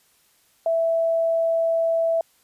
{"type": "tone", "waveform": "sine", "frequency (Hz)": 660, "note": "E5", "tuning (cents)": 2, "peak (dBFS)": -18, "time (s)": [0.66, 2.21], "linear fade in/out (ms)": 2, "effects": ["white hiss -61 dBFS RMS until 2.43 s", "resampled to 32000 Hz"]}